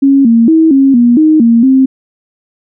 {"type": "tone with pitch steps", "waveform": "sine", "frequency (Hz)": [274.9, 230.2, 321.6, 271.5, 239.5, 311.3, 231.8, 264.2], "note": ["C#4", "A#3", "E4", "C#4", "A#3", "D#4", "A#3", "C4"], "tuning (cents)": [-14, -22, -43, -36, 47, 1, -10, 17], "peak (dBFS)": -3, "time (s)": [0.02, 1.86], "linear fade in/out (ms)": 10, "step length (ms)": 230, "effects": []}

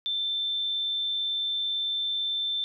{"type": "tone", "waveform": "sine", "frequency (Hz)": 3551, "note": "A7", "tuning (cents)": 15, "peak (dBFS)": -26, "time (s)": [0.06, 2.64], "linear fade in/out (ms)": 0, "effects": []}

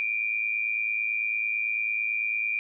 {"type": "tone pair together", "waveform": "sine", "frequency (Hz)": [2343, 2452], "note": ["D7", "D#7"], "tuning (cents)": [-5, -26], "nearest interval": "minor second", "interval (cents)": 79, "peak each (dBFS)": -28, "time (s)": [0, 2.59], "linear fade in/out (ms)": 0, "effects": []}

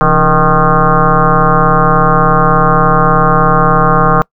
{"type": "tone with frequency modulation", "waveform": "sine", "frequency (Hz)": 622.3, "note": "D#5", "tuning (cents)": 0, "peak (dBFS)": -5, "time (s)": [0.01, 4.22], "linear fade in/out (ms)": 0, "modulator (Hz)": 151, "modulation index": 4.9, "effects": ["noise-tail reverb RT60 0.1 s tail -25 dB re dry"]}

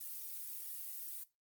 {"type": "noise with flanger", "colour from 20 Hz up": "violet", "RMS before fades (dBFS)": -45, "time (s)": [0, 1.24], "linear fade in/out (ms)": 10, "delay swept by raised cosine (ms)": [1.9, 2.41], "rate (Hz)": 1.4, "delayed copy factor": -0.7, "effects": ["noise-tail reverb RT60 0.2 s tail -17 dB re dry", "Opus 32 kbps"]}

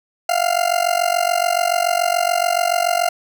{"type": "tone with amplitude modulation", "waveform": "40% pulse", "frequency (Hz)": 698.5, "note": "F5", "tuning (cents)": 0, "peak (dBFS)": -11, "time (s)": [0.29, 3.09], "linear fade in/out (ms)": 5, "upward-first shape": "sine", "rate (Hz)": 47, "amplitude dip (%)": 90, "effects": []}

